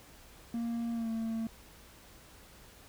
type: tone with pitch glide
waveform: triangle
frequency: 233.1 to 225.2 Hz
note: A#3 to A3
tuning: 0 to +40 cents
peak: -30 dBFS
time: 0.54-1.47 s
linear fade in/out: 2 ms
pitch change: -60 cents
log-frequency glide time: 0.93-1.09 s
effects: added 60 Hz sine -62 dBFS peak until 2.88 s + pink hiss -56 dBFS RMS until 2.88 s